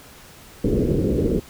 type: low-pass noise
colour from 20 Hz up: white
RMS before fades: -20 dBFS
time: 0.64-1.4 s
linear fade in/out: 5 ms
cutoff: 470 Hz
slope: 48 dB/octave
effects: pink hiss -45 dBFS RMS until 1.49 s